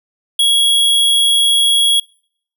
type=tone; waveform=square; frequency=3322 Hz; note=G#7; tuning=in tune; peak=-10 dBFS; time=0.39-2 s; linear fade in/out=5 ms; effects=noise-tail reverb RT60 0.6 s tail -26 dB re dry